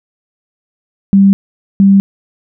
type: tone pair in turn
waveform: sine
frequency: 196.4 / 196.4 Hz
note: G3 / G3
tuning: +4 / +4 cents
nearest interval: unison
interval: 0 cents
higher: neither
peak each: -3 dBFS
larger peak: neither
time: 1.13-1.33 / 1.8-2 s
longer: neither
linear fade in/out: 0 ms
effects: none